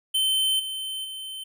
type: tone with level steps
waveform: square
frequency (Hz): 3083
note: G7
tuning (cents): -29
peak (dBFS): -21 / -30 / -34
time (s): 0.14-1.44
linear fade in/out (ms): 10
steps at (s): 0.59 / 1.04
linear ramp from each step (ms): 10
effects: none